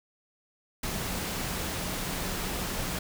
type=tone in noise; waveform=sine; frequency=182.1 Hz; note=F#3; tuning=27 cents flat; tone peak=-41 dBFS; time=0.83-2.99 s; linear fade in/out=5 ms; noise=pink; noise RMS=-33 dBFS; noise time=0.83-2.99 s; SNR=-11 dB; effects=none